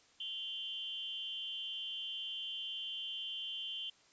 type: tone with amplitude modulation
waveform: sine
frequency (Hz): 3100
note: G7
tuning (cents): -20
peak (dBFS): -35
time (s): 0.2-3.9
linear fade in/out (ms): 5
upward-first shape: sine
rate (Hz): 282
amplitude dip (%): 90
effects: white hiss -66 dBFS RMS until 4.12 s + resampled to 16000 Hz